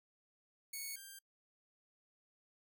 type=tone pair in turn; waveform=5% pulse; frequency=2217 / 1585.3 Hz; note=C#7 / G6; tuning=0 / +19 cents; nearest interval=tritone; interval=581 cents; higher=first; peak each=-32 / -40 dBFS; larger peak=first; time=0.73-0.96 / 0.96-1.19 s; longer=neither; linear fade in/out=5 ms; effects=noise-tail reverb RT60 0.1 s tail -26 dB re dry